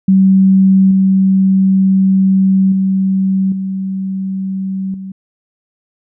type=tone with level steps; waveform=sine; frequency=191.3 Hz; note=G3; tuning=42 cents flat; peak=-5 / -7 / -10 / -16 / -23 dBFS; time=0.08-5.12 s; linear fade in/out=5 ms; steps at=0.91 / 2.72 / 3.52 / 4.94 s; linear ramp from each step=2 ms; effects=none